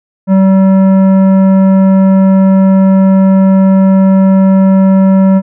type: tone with tanh clipping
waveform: sine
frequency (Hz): 191.6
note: G3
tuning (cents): -39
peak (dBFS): -5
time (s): 0.27-5.42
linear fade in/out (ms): 50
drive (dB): 12
effects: none